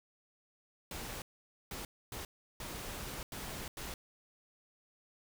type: noise bursts at uneven times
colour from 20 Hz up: pink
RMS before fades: -43 dBFS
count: 6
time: 0.91-1.22 / 1.71-1.85 / 2.12-2.25 / 2.6-3.23 / 3.32-3.68 / 3.77-3.94 s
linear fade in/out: 2 ms
effects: none